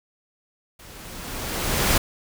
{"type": "noise with level ramp", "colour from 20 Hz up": "pink", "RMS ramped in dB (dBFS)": [-45, -18], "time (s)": [0.79, 1.98], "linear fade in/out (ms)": 5, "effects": []}